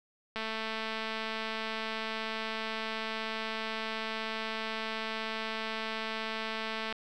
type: click train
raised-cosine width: 0.3 ms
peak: -20 dBFS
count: 1452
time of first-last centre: 0.36-6.926 s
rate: 221 Hz
effects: none